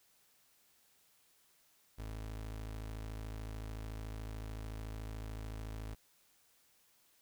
30% pulse tone, 53.7 Hz, A1, 41 cents flat, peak -39 dBFS, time 1.98-5.95 s, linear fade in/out 10 ms, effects white hiss -70 dBFS RMS until 7.21 s

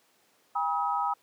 sine tone cluster, 806 / 965 / 1273 Hz, G5 / B5 / D#6, +48 / -40 / +39 cents, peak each -30 dBFS, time 0.55-1.14 s, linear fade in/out 10 ms, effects pink hiss -65 dBFS RMS until 1.22 s + high-pass 300 Hz 12 dB/octave

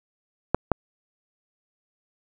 clicks, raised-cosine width 1 ms, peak -4 dBFS, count 2, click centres 0.546 / 0.717 s, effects none

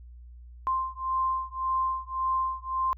sine beating tone pair, 1046.5 / 1048.3 Hz, C6 / C6, 0 / +3 cents, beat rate 1.8 Hz, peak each -29 dBFS, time 0.67-2.93 s, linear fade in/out 0 ms, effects added 60 Hz sine -44 dBFS peak until 2.97 s

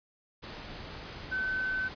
sine tone in noise, 1523 Hz, F#6, 50 cents sharp, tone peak -29 dBFS, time 1.31-1.89 s, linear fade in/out 20 ms, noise pink, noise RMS -43 dBFS, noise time 0.42-1.95 s, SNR +11 dB, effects resampled to 11025 Hz

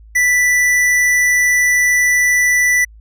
sine tone with hard clipping, 1975.5 Hz, B6, in tune, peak -12 dBFS, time 0.15-2.85 s, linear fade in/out 10 ms, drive 13 dB, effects added 54 Hz sine -38 dBFS peak until 3 s

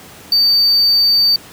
triangle tone, 4600 Hz, D8, 37 cents flat, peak -8 dBFS, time 0.32-1.36 s, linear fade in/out 2 ms, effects pink hiss -38 dBFS RMS until 1.52 s + high-pass 80 Hz 12 dB/octave

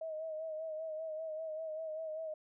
sine tone with vibrato, 633 Hz, D#5, 30 cents sharp, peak -38 dBFS, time 0.01-2.34 s, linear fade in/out 5 ms, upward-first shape sine, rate 5.1 Hz, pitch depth 43 cents each way, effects none

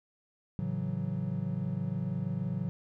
triangle chord, F# minor seventh, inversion first, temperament equal, 110 / 138.59 / 164.81 / 185 Hz, A2 / C#3 / E3 / F#3, 0 / 0 / 0 / 0 cents, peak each -36 / -34 / -35 / -33 dBFS, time 0.59-2.69 s, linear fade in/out 0 ms, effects none

